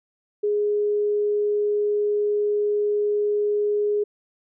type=tone; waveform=sine; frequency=415.3 Hz; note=G#4; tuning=in tune; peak=-19 dBFS; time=0.43-4.04 s; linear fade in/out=10 ms; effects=none